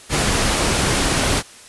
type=noise; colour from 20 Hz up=pink; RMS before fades=-18 dBFS; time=0.09-1.43 s; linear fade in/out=50 ms; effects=white hiss -42 dBFS RMS until 1.68 s + resampled to 24000 Hz